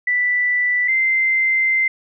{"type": "tone pair in turn", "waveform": "sine", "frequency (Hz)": [1975.5, 2080], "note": ["B6", "C7"], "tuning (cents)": [0, -11], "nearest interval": "minor second", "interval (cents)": 89, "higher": "second", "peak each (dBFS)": [-15, -14], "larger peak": "second", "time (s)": [[0.07, 0.88], [0.88, 1.88]], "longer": "second", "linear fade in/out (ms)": 5, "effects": []}